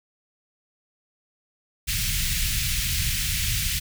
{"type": "band-stop noise", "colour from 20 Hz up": "pink", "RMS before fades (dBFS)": -25, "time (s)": [1.87, 3.8], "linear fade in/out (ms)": 20, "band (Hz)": [140, 2100], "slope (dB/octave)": 24, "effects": []}